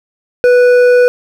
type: tone with hard clipping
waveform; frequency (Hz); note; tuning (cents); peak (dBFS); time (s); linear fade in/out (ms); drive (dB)
triangle; 492.6; B4; -5; -6; 0.44-1.08; 0; 11
effects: none